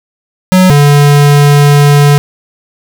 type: tone pair in turn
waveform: square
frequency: 185 / 144.56 Hz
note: F#3 / D3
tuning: 0 / -27 cents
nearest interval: major third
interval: 427 cents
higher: first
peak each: -3 dBFS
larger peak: neither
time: 0.52-0.7 / 0.7-2.18 s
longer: second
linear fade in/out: 0 ms
effects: none